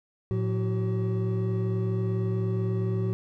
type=tone cluster; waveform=triangle; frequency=111.8 / 180.3 / 379.8 Hz; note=A2 / F#3 / F#4; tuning=+28 / -45 / +45 cents; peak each=-24 / -30 / -30 dBFS; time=0.31-3.13 s; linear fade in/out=0 ms; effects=none